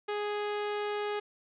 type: tone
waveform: sawtooth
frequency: 415.3 Hz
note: G#4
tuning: in tune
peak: -27 dBFS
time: 0.08-1.2 s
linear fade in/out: 10 ms
effects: resampled to 8000 Hz + 10-bit